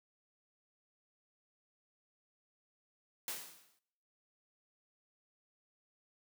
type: noise with exponential decay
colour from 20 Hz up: white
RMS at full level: -38 dBFS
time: 3.28-3.79 s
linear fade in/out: 1 ms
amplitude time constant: 110 ms
effects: noise-tail reverb RT60 0.9 s tail -25 dB re dry + high-pass 150 Hz 12 dB/octave